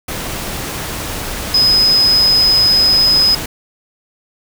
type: tone in noise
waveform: sine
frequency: 5050 Hz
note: D#8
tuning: 25 cents sharp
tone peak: -8 dBFS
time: 1.54-3.35 s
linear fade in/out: 5 ms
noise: pink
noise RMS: -23 dBFS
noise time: 0.08-3.46 s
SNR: +12 dB
effects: none